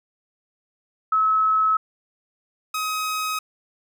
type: tone pair in turn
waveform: sine / sawtooth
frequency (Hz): 1292 / 1265.4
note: E6 / D#6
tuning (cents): -35 / +29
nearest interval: unison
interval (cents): 36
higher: first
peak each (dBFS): -16 / -20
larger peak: first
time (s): 1.12-1.77 / 2.74-3.39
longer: neither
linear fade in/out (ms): 5
effects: none